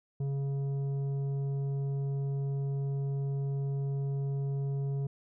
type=tone with tanh clipping; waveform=sine; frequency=138.59 Hz; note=C#3; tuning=in tune; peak=-31 dBFS; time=0.2-5.07 s; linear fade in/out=5 ms; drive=8 dB; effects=none